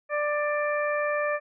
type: harmonic tone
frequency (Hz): 591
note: D5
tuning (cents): +11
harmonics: 1 / 2 / 3 / 4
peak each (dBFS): -26 / -31 / -31 / -36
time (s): 0.09-1.4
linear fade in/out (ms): 50
effects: none